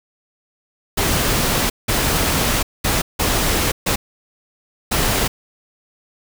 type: noise bursts at uneven times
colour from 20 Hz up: pink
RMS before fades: -18 dBFS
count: 6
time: 0.97-1.7 / 1.88-2.63 / 2.84-3.02 / 3.19-3.72 / 3.86-3.96 / 4.91-5.28 s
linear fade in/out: 10 ms
effects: none